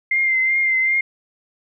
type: tone with vibrato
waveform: sine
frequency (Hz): 2093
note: C7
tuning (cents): 0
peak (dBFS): -15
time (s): 0.11-1.01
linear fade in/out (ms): 5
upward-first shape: triangle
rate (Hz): 2.6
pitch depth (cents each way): 35
effects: none